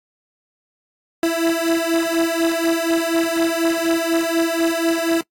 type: beating tone pair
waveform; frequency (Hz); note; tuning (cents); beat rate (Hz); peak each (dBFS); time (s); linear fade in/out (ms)
30% pulse; 329.6 / 333.7; E4 / E4; 0 / +21; 4.1; -17; 1.23-5.21; 2
effects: noise-tail reverb RT60 0.1 s tail -24 dB re dry + AAC 64 kbps